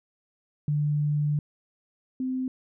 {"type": "tone pair in turn", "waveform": "sine", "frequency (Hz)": [148, 258.1], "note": ["D3", "C4"], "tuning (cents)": [14, -23], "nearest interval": "minor seventh", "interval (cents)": 963, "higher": "second", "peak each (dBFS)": [-22, -26], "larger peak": "first", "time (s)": [[0.68, 1.39], [2.2, 2.48]], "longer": "first", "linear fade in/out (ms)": 2, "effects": []}